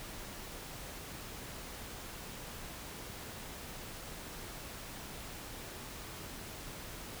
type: silence
effects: pink hiss -46 dBFS RMS until 7.2 s